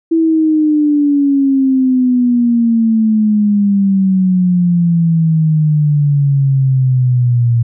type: exponential sweep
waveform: sine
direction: down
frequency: 329.6 to 116.54 Hz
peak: -8 dBFS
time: 0.11-7.63 s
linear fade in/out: 10 ms
effects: none